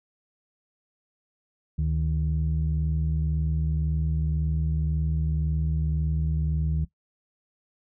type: tone pair together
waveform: sine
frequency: 73.67 / 155.56 Hz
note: D2 / D#3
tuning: +6 / 0 cents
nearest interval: octave + minor second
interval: 1294 cents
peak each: -24 / -25 dBFS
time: 1.78-6.85 s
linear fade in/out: 10 ms
effects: noise-tail reverb RT60 0.1 s tail -17 dB re dry + tanh soft clip ceiling -17 dBFS